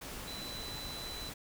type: tone in noise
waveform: sine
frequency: 3991 Hz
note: B7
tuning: 17 cents sharp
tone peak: -43 dBFS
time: 0.27-1.3 s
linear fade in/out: 10 ms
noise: pink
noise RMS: -44 dBFS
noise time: 0.01-1.34 s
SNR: -2 dB
effects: none